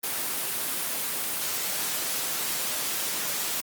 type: noise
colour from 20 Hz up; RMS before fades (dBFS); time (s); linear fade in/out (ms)
white; -29; 0.03-3.61; 10
effects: high-pass 150 Hz 12 dB/octave + Opus 24 kbps